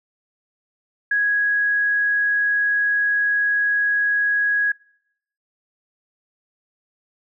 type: tone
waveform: sine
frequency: 1661.2 Hz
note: G#6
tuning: in tune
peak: -16 dBFS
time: 1.11-4.72 s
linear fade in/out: 5 ms
effects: noise-tail reverb RT60 0.8 s tail -26 dB re dry